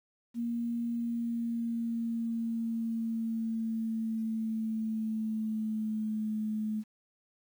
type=tone with pitch glide; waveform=sine; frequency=234.8 to 215.3 Hz; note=A#3 to A3; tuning=+13 to -37 cents; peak=-30 dBFS; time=0.34-6.84 s; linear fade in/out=50 ms; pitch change=-150 cents; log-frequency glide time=0.92-6.31 s; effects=10-bit